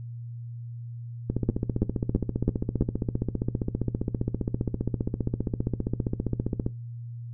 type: two click trains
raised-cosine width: 3 ms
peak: -13 / -9 dBFS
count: 82 / 5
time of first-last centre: 1.3-6.664 / 1.49-2.81 s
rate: 15.1 / 3.03 Hz
effects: noise-tail reverb RT60 0.2 s tail -18 dB re dry + added 118 Hz sine -35 dBFS peak until 7.33 s